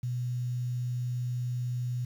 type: tone with quantisation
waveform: sine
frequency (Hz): 123.47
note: B2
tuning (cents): 0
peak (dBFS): -29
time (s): 0.03-2.05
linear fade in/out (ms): 5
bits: 9
effects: none